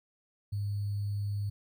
sine tone with sample-and-hold, 101.8 Hz, G#2, 34 cents flat, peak -30 dBFS, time 0.52-1.5 s, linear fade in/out 10 ms, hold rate 4410 Hz, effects none

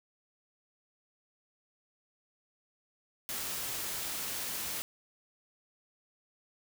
white noise, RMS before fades -37 dBFS, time 3.29-4.82 s, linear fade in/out 0 ms, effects none

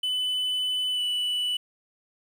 triangle tone with pitch glide, 3004 to 2966 Hz, F#7 to F#7, +26 to +4 cents, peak -23 dBFS, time 0.03-1.57 s, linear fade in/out 5 ms, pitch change -22 cents, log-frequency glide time 0.92-1.01 s, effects 9-bit

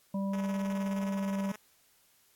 harmonic tone, 196 Hz, G3, in tune, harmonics 1 / 3 / 5, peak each -30 / -40 / -44 dBFS, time 0.14-1.52 s, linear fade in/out 5 ms
5% pulse tone with tremolo, 212.9 Hz, G#3, 43 cents sharp, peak -31 dBFS, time 0.33-1.56 s, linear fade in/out 2 ms, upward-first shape square, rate 19 Hz, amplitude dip 55%
effects white hiss -66 dBFS RMS until 2.35 s + AAC 64 kbps

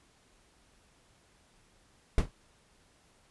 brown noise with exponential decay, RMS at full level -20 dBFS, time 2.18-2.31 s, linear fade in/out 1 ms, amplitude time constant 28 ms, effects pink hiss -65 dBFS RMS until 3.3 s + resampled to 24000 Hz

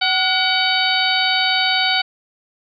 harmonic tone with a mistuned harmonic, 756 Hz, F#5, 37 cents sharp, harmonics 1 / 2 / 3 / 4 / 5 / 6, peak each -22 / -22 / -22 / -22 / -22 / -22 dBFS, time 0.01-2.02 s, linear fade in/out 10 ms, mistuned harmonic 2, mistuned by -63 cents, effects none

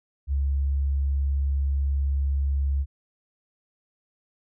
sine tone, 69.3 Hz, C#2, in tune, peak -21 dBFS, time 0.27-2.86 s, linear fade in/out 50 ms, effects none

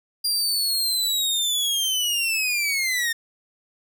sawtooth linear sweep, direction down, 4807 to 1814 Hz, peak -18 dBFS, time 0.24-3.13 s, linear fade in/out 10 ms, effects none

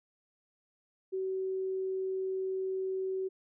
sine tone, 379 Hz, F#4, 42 cents sharp, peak -31 dBFS, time 1.12-3.29 s, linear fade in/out 20 ms, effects none

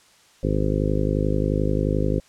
harmonic tone, 51.4 Hz, G#1, 17 cents flat, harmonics 1 / 2 / 3 / 4 / 5 / 6 / 7 / 8 / 9 / 10, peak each -25 / -27 / -26 / -32 / -28 / -30 / -31 / -30 / -33 / -30 dBFS, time 0.43-2.2 s, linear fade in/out 5 ms, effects white hiss -55 dBFS RMS until 2.28 s + low-pass 8000 Hz 12 dB/octave

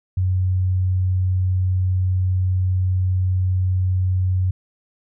sine tone, 92.5 Hz, F#2, in tune, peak -16 dBFS, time 0.17-4.51 s, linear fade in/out 5 ms, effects none

